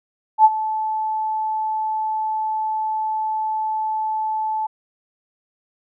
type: tone with ADSR envelope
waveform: sine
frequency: 870 Hz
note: A5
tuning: 20 cents flat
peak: -5 dBFS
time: 0.38-4.67 s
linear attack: 67 ms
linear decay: 39 ms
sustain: -15 dB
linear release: 11 ms
effects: none